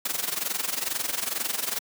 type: noise with amplitude modulation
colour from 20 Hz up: white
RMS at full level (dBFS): -26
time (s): 0.05-1.79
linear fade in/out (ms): 5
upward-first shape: sine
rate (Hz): 22.2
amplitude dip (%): 80
effects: high-pass 200 Hz 12 dB/octave